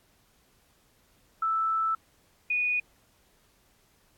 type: tone pair in turn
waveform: sine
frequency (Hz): 1318.5 / 2469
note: E6 / D#7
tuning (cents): 0 / -14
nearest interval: major seventh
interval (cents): 1086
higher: second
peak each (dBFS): -24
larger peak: neither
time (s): 1.42-1.95 / 2.5-2.8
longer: first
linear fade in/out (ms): 5
effects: pink hiss -65 dBFS RMS until 4.17 s + AAC 64 kbps